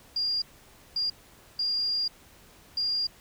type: tone bursts at uneven times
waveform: sine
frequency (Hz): 4811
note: D8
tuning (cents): +41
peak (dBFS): -25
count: 4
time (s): 0.16-0.42 / 0.96-1.1 / 1.59-2.08 / 2.77-3.07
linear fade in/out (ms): 5
effects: pink hiss -55 dBFS RMS until 3.2 s